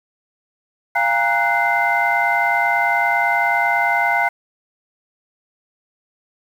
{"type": "tone cluster", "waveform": "sine", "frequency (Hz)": [696, 806, 934, 1484, 2079], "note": ["F5", "G5", "A#5", "F#6", "C7"], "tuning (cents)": [-6, 48, 3, 5, -12], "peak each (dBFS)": [-21, -21, -22, -21, -19], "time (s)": [0.95, 4.29], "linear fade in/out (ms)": 10, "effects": ["tanh soft clip ceiling -5 dBFS", "7-bit"]}